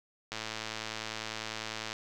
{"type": "click train", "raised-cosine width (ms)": 0.2, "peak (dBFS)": -19, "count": 178, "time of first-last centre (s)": [0.32, 1.929], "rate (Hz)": 110, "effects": []}